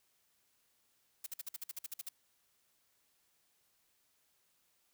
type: noise bursts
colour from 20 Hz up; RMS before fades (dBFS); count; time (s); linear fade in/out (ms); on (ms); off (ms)
blue; -42; 12; 1.24-2.089; 5; 24; 51
effects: white hiss -75 dBFS RMS until 4.93 s

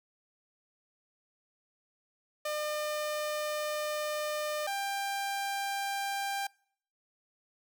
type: tone pair in turn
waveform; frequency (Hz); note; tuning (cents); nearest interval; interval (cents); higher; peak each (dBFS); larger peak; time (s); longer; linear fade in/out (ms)
sawtooth; 603 / 793.5; D5 / G5; +46 / +21; perfect fourth; 475; second; -28; neither; 2.45-4.67 / 4.67-6.47; first; 5
effects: noise-tail reverb RT60 0.6 s tail -26 dB re dry

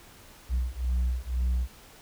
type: beating tone pair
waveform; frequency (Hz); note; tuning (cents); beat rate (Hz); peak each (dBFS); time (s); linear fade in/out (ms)
sine; 61 / 63; B1 / B1; -21 / +35; 2; -26; 0.49-1.68; 50
effects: tanh soft clip ceiling -22 dBFS + pink hiss -52 dBFS RMS until 2.01 s

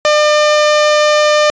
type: tone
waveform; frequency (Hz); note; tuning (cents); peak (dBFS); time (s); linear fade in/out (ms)
sawtooth; 601; D5; +40; -4; 0.05-1.5; 0
effects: resampled to 16000 Hz

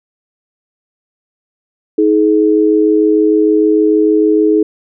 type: tone pair together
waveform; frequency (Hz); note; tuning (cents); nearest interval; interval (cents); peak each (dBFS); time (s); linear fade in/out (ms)
sine; 317.3 / 423.9; D#4 / G#4; +34 / +35; perfect fourth; 501; -10; 1.98-4.63; 5
effects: none

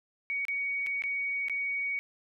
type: tone with dropouts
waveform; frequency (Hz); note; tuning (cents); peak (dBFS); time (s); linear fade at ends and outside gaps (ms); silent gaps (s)
sine; 2244; C#7; +21; -29; 0.3-1.99; 0; 0.452-0.483 / 0.864-0.869 / 1.021-1.038 / 1.484-1.497
effects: none

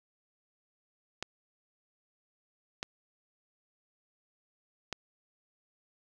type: clicks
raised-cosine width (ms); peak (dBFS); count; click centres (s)
0.2; -17; 3; 1.226 / 2.829 / 4.927
effects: none

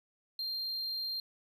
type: tone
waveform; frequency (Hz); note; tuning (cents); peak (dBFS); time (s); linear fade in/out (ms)
triangle; 4186; C8; 0; -33; 0.39-1.2; 2
effects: none

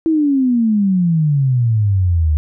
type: exponential sweep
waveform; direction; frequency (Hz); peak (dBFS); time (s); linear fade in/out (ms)
sine; down; 329.6 to 74; -11; 0.06-2.37; 0
effects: none

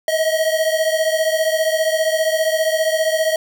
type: beating tone pair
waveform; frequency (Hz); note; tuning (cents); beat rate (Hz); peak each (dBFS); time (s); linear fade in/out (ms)
square; 632 / 647; D#5 / E5; +27 / -32; 15; -18 / -21; 0.08-3.36; 2
effects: none

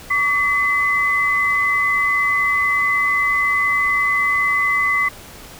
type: tone pair together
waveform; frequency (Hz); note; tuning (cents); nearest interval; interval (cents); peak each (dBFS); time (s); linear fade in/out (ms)
sine; 1137.1 / 2026; C#6 / B6; +44 / +44; minor seventh; 1000; -20 / -16; 0.1-5.09; 10
effects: pink hiss -39 dBFS RMS until 5.59 s

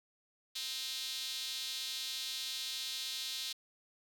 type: tone with high-pass filter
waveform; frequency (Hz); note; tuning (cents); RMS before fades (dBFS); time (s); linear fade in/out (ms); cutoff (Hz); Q
square; 142.4; C#3; +47; -40; 0.55-3.53; 10; 3800; 3.2
effects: none

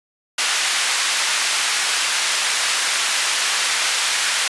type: band-pass noise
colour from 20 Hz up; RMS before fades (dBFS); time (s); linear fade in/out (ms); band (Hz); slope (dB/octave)
pink; -20; 0.38-4.48; 5; 1500 to 9700; 12
effects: resampled to 24000 Hz

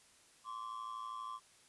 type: ring-modulated tone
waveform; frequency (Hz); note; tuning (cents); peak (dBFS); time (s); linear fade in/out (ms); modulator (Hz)
triangle; 1098; C#6; -17; -37; 0.44-1.4; 50; 56.2
effects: white hiss -65 dBFS RMS until 1.68 s + resampled to 24000 Hz

